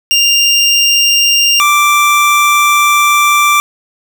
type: tone pair in turn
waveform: 25% pulse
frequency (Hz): 2794 / 1174.7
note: F7 / D6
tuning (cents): 0 / 0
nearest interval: octave + minor third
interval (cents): 1500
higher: first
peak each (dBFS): -3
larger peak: neither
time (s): 0.11-1.6 / 1.6-3.6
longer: second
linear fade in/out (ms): 0
effects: none